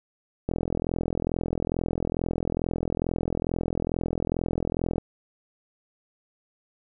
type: click train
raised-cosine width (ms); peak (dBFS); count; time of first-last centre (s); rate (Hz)
2; -13; 191; 0.49-4.982; 42.3
effects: none